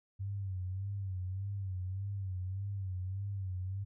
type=tone with vibrato; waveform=sine; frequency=95.8 Hz; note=G2; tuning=39 cents flat; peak=-35 dBFS; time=0.19-3.85 s; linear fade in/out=20 ms; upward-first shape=sine; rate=1.7 Hz; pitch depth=81 cents each way; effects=none